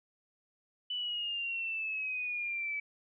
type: exponential sweep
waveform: sine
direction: down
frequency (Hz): 2990 to 2291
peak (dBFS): -33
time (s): 0.9-2.8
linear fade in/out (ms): 5
effects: none